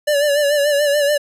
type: tone with vibrato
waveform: square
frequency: 580 Hz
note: D5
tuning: 22 cents flat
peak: -14 dBFS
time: 0.07-1.18 s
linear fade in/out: 10 ms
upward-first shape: sine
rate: 6.9 Hz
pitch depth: 53 cents each way
effects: resampled to 32000 Hz